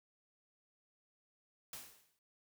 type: noise with exponential decay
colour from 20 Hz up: white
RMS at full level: -45 dBFS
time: 1.73-2.19 s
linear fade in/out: 2 ms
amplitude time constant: 100 ms
effects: none